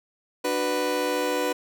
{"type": "chord", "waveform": "30% pulse", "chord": "B minor", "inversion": "first", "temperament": "just", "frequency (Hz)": [296.3, 370.4, 493.9], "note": ["D4", "F#4", "B4"], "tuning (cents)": [15, 2, 0], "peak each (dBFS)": [-27, -28, -23], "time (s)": [0.44, 1.53], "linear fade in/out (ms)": 10, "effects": []}